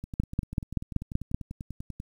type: two click trains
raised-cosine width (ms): 5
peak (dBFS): -12 / -24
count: 7 / 21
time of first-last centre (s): 0.2-1.345 / 0.04-2.001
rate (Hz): 5.24 / 10.2
effects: 9-bit